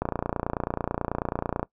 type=click train; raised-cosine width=1 ms; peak=-12 dBFS; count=48; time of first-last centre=0.02-1.63 s; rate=29.2 Hz; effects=noise-tail reverb RT60 0.1 s tail -21 dB re dry